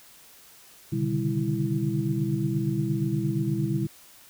sine tone cluster, 124.1 / 141.7 / 150.2 / 198.7 / 328.9 Hz, B2 / C#3 / D3 / G3 / E4, +9 / +38 / +39 / +24 / -4 cents, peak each -30 dBFS, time 0.92-3.87 s, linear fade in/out 10 ms, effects white hiss -52 dBFS RMS until 4.29 s

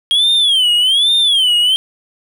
triangle tone with vibrato, 3235 Hz, G#7, 46 cents flat, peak -8 dBFS, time 0.11-1.76 s, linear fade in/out 0 ms, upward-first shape sine, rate 1.2 Hz, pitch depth 200 cents each way, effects none

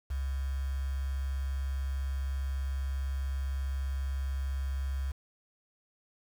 sine tone with quantisation, 67.6 Hz, C#2, 43 cents flat, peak -30 dBFS, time 0.1-5.12 s, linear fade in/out 10 ms, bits 8, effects none

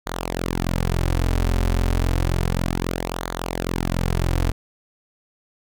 sawtooth tone with flanger, 43.65 Hz, F1, in tune, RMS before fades -22 dBFS, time 0.06-4.52 s, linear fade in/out 10 ms, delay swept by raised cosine 0.37 to 6.27 ms, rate 0.31 Hz, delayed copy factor -0.75, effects none

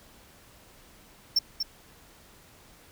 triangle tone with echo, 5410 Hz, E8, 44 cents sharp, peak -18 dBFS, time 1.36-1.39 s, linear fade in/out 5 ms, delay 240 ms, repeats 1, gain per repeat -7 dB, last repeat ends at 1.63 s, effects pink hiss -55 dBFS RMS until 2.91 s

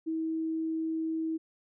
sine tone, 321.7 Hz, E4, 42 cents flat, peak -29 dBFS, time 0.06-1.38 s, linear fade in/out 20 ms, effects none

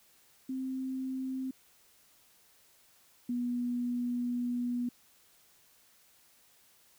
sine tone pair in turn, 261.6 / 243.5 Hz, C4 / B3, 0 / -24 cents, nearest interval minor second, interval 124 cents, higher first, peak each -33 / -30 dBFS, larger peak second, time 0.49-1.51 / 3.29-4.89 s, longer second, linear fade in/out 5 ms, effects white hiss -64 dBFS RMS until 6.98 s

